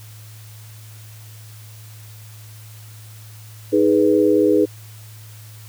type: chord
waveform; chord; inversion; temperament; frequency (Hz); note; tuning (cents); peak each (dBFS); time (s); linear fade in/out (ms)
sine; G# minor; second; equal; 311.1 / 415.3 / 493.9; D#4 / G#4 / B4; 0 / 0 / 0; -16 / -16 / -18; 3.72-4.66; 20
effects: added 108 Hz sine -38 dBFS peak until 5.68 s + white hiss -46 dBFS RMS until 5.68 s